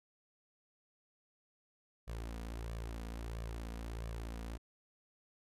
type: tone with flanger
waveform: sawtooth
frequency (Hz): 56.6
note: A1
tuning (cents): +50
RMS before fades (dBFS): -43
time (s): 2.07-4.58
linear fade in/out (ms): 20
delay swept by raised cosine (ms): 1.7 to 4.2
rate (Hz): 1.5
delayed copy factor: +0.55
effects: resampled to 32000 Hz